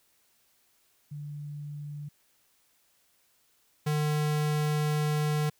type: tone pair in turn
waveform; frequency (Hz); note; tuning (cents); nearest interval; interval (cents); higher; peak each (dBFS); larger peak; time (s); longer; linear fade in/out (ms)
sine / square; 146.6 / 150.63; D3 / D3; -3 / +44; unison; 47; second; -36 / -26; second; 1.11-2.09 / 3.86-5.5; second; 10
effects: white hiss -68 dBFS RMS until 5.59 s